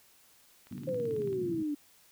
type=click train; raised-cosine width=0.3 ms; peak=-39 dBFS; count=13; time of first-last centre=0.67-1.329 s; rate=18.2 Hz
type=band-pass noise; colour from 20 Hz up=pink; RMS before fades=-41 dBFS; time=0.71-1.63 s; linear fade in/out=5 ms; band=110 to 310 Hz; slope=48 dB/octave
type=exponential sweep; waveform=sine; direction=down; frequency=531 to 286.5 Hz; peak=-30 dBFS; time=0.87-1.75 s; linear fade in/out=10 ms
effects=white hiss -62 dBFS RMS until 2.11 s